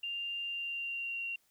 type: tone with pitch glide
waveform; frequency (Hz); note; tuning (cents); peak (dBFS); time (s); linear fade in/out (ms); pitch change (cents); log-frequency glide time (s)
sine; 2793 to 2755; F7 to F7; -1 to -24; -35; 0.03-1.36; 5; -23; 0.43-1.22
effects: white hiss -72 dBFS RMS until 1.5 s